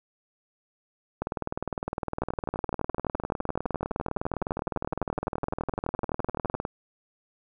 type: two click trains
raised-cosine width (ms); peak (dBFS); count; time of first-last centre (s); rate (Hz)
1; -15 / -15; 52 / 108; 2.22-6.542 / 1.22-6.651; 11.8 / 19.7
effects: none